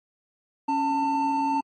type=tone pair together; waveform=triangle; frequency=277.2 / 894.1 Hz; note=C#4 / A5; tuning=0 / +28 cents; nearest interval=octave + minor sixth; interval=2028 cents; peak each=-25 / -21 dBFS; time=0.68-1.61 s; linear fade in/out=10 ms; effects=MP3 32 kbps